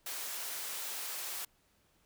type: high-pass noise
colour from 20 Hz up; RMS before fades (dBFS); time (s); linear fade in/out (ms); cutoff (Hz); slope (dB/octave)
white; -40; 0.06-1.45; 5; 440; 12
effects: pink hiss -71 dBFS RMS until 2.05 s